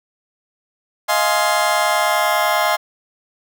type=chord; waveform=30% pulse; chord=F minor seventh; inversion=third; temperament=just; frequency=628.6 / 698.5 / 838.1 / 1047.7 Hz; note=Eb5 / F5 / Ab5 / C6; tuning=+18 / 0 / +16 / +2 cents; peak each=-18 dBFS; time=1.08-2.77 s; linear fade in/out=20 ms; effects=none